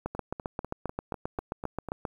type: two click trains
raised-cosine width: 1 ms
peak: -22 / -17 dBFS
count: 8 / 16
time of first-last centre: 0.15-1.887 / 0.06-2.052 s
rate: 4.03 / 7.53 Hz
effects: 9-bit